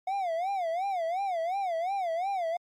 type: tone with vibrato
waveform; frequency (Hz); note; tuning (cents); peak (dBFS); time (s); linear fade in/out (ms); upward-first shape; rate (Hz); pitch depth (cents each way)
triangle; 722; F#5; -43; -26; 0.07-2.57; 5; sine; 2.8; 180
effects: Opus 48 kbps